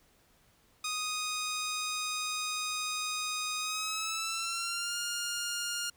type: tone with pitch glide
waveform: 10% pulse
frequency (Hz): 1244.5 to 1413.1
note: D#6 to F6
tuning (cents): 0 to +20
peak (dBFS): -24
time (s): 0.84-5.9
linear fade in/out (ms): 5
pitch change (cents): +220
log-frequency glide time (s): 3.58-4.98
effects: pink hiss -66 dBFS RMS until 5.96 s